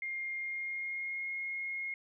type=tone with pitch glide; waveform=sine; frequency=2121 to 2151 Hz; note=C7 to C7; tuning=+23 to +47 cents; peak=-35 dBFS; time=0.02-1.94 s; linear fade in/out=2 ms; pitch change=+24 cents; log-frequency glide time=0.38-1.29 s; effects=none

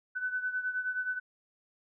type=beating tone pair; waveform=sine; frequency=1501 / 1510.5 Hz; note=F#6 / F#6; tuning=+24 / +35 cents; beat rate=9.5 Hz; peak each=-32 / -37 dBFS; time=0.15-1.2 s; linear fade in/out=20 ms; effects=none

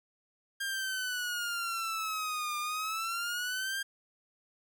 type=exponential two-way sweep; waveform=sawtooth; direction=down then up; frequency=1609 to 1200 to 1609 Hz; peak=-29 dBFS; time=0.6-3.83 s; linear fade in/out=10 ms; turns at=2.58 s; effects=none

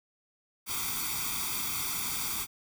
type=noise with comb filter; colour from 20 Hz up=white; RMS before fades=-33 dBFS; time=0.66-2.47 s; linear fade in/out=50 ms; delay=0.86 ms; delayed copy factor=+0.95; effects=none

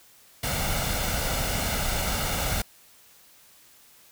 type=noise with comb filter; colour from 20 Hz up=pink; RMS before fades=-27 dBFS; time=0.43-2.62 s; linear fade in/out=5 ms; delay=1.4 ms; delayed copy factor=+0.55; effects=white hiss -55 dBFS RMS until 4.11 s

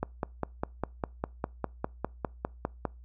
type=click train; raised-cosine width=1 ms; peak=-15 dBFS; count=15; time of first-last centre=0.03-2.853 s; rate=4.96 Hz; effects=noise-tail reverb RT60 0.3 s tail -25 dB re dry + added 60 Hz sine -47 dBFS peak until 3.04 s

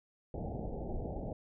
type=low-pass noise; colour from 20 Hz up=pink; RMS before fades=-39 dBFS; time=0.34-1.33 s; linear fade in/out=2 ms; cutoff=810 Hz; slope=96 dB/octave; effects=none

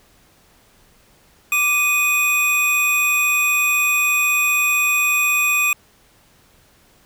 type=tone pair together; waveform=square; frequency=1174.7 / 2489 Hz; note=D6 / D#7; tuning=0 / 0 cents; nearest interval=octave + minor second; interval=1300 cents; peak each=-26 / -16 dBFS; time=1.52-5.73 s; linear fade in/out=2 ms; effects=pink hiss -54 dBFS RMS until 7.05 s

